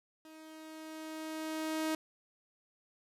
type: tone with level ramp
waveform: sawtooth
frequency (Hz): 315.1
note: D#4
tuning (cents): +22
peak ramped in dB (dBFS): -48 to -27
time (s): 0.25-1.95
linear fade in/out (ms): 2
effects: resampled to 32000 Hz + 11-bit